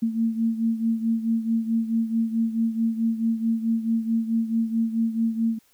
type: beating tone pair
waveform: sine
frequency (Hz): 225.8 / 230.4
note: A3 / A#3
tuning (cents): +45 / -20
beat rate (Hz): 4.6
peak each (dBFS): -22 / -27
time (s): 0.02-5.59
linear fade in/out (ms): 10
effects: white hiss -62 dBFS RMS until 5.73 s